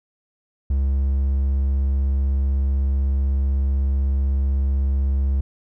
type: tone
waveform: triangle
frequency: 68 Hz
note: C#2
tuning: 33 cents flat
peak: -15 dBFS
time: 0.7-5.41 s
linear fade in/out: 5 ms
effects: none